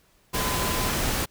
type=tone in noise; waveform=sine; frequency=1015 Hz; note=B5; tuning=47 cents sharp; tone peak=-32 dBFS; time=0.33-0.91 s; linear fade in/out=20 ms; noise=pink; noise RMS=-26 dBFS; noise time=0.33-1.26 s; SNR=-9 dB; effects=pink hiss -62 dBFS RMS until 1.3 s